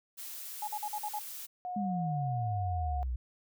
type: noise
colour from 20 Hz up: blue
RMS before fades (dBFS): -43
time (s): 0.17-1.47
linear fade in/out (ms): 20
type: tone bursts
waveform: sine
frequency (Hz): 840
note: G#5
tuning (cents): +19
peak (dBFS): -33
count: 6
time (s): 0.62-1.191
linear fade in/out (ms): 5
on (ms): 56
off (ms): 47
type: tone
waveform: sine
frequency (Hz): 724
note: F#5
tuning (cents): -38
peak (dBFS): -35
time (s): 1.65-3.03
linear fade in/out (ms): 0
type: exponential sweep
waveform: sine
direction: down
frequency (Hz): 212.2 to 58.9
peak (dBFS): -31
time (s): 1.76-3.16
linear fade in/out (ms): 5
effects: none